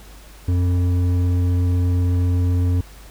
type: tone with hard clipping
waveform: sine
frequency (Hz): 89.2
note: F2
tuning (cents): +37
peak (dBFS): -17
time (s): 0.48-2.81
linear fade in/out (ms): 5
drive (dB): 8
effects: added 50 Hz sine -41 dBFS peak until 3.1 s + pink hiss -46 dBFS RMS until 3.1 s